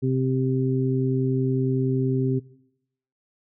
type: harmonic tone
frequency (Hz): 130.81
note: C3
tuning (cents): 0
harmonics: 1 / 2 / 3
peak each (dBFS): -22 / -25 / -27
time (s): 0.02-2.4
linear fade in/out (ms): 20
effects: noise-tail reverb RT60 0.8 s tail -21 dB re dry